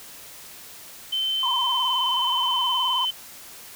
sine tone with pitch glide, 3081 to 3063 Hz, G7 to G7, -31 to -41 cents, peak -22 dBFS, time 1.12-3.11 s, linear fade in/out 10 ms, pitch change -10 cents, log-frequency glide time 1.73-1.92 s
sine tone with vibrato, 1000 Hz, B5, 21 cents sharp, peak -24 dBFS, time 1.43-3.05 s, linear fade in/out 2 ms, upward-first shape square, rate 19 Hz, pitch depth 70 cents each way
effects white hiss -43 dBFS RMS until 3.75 s

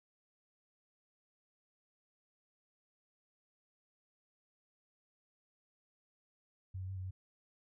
sine tone with pitch steps, 93.9 / 93.2 / 95.9 / 92.8 / 93.6 Hz, F#2 / F#2 / G2 / F#2 / F#2, +26 / +13 / -37 / +6 / +20 cents, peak -39 dBFS, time 6.74-7.11 s, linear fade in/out 10 ms, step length 74 ms, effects none

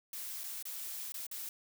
blue noise with dropouts, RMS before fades -42 dBFS, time 0.13-1.49 s, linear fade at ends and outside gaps 2 ms, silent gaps 0.435-0.439 / 0.626-0.653 / 1.121-1.141 / 1.267-1.313 s, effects none

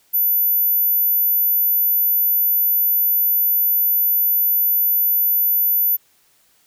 sine tone, 14000 Hz, A9, 10 cents flat, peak -14 dBFS, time 0.13-5.97 s, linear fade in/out 20 ms, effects white hiss -58 dBFS RMS until 6.66 s

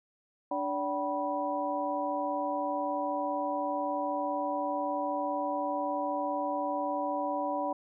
sine tone cluster, 294 / 576 / 762 / 977 Hz, D4 / D5 / G5 / B5, +2 / -34 / -49 / -19 cents, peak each -36 / -34 / -35 / -34 dBFS, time 0.51-7.73 s, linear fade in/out 5 ms, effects none

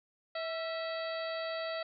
harmonic tone with a mistuned harmonic, 650 Hz, E5, 24 cents flat, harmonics 1 / 2 / 3 / 4 / 5 / 6 / 7, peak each -36 / -43 / -44 / -49 / -50 / -47 / -48 dBFS, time 0.35-1.83 s, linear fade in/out 5 ms, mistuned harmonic 2, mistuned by +57 cents, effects none

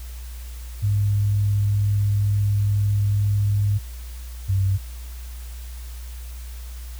sine tone pair in turn, 102.2 / 96.5 Hz, G#2 / G2, -27 / -27 cents, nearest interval minor second, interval 100 cents, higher first, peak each -17 dBFS, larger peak neither, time 0.82-3.79 / 4.48-4.78 s, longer first, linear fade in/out 20 ms, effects added 60 Hz sine -32 dBFS peak until 6.99 s + white hiss -46 dBFS RMS until 6.99 s

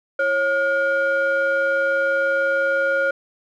triangle ring-modulated tone, 440 Hz, A4, in tune, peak -12 dBFS, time 0.19-3.11 s, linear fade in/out 5 ms, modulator 987 Hz, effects none

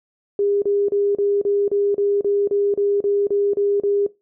sine tone bursts, 404.5 Hz, G#4, 46 cents flat, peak -16 dBFS, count 14, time 0.39-4.065 s, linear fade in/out 2 ms, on 230 ms, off 35 ms, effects noise-tail reverb RT60 0.2 s tail -18 dB re dry

